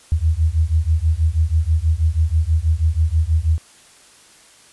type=beating tone pair; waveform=sine; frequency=76.9 / 83.1 Hz; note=D#2 / E2; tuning=-20 / +15 cents; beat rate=6.2 Hz; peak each=-17 dBFS; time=0.12-3.58 s; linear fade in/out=0 ms; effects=white hiss -48 dBFS RMS until 4.72 s + resampled to 24000 Hz